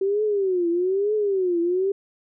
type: tone with vibrato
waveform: sine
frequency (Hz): 381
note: G4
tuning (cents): -49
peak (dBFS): -19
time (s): 0.01-1.92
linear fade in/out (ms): 5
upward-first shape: triangle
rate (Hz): 1.1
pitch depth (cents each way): 220
effects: none